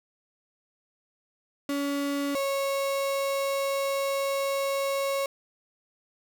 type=tone pair in turn; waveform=35% pulse; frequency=282.8 / 550.5 Hz; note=C#4 / C#5; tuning=+35 / -12 cents; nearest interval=octave; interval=1153 cents; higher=second; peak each=-25 / -24 dBFS; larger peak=second; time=1.69-2.35 / 2.35-5.26 s; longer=second; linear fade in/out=2 ms; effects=none